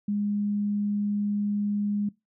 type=tone; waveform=sine; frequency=205.5 Hz; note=G#3; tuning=18 cents flat; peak=-24 dBFS; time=0.08-2.09 s; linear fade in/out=5 ms; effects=noise-tail reverb RT60 0.2 s tail -21 dB re dry